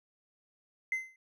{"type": "tone with exponential decay", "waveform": "triangle", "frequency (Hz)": 2063, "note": "C7", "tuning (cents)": -25, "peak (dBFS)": -23, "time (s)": [0.92, 1.16], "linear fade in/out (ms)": 2, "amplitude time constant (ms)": 52, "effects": ["tanh soft clip ceiling -25 dBFS"]}